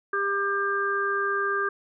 harmonic tone, 398.4 Hz, G4, 28 cents sharp, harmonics 1 / 3 / 4, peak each -29 / -27 / -27 dBFS, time 0.13-1.69 s, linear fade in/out 5 ms, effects none

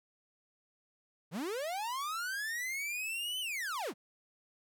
45% pulse linear two-way sweep, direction up then down, 136.7 to 3071 to 136.7 Hz, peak -35 dBFS, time 1.31-3.94 s, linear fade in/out 50 ms, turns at 3.4 s, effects none

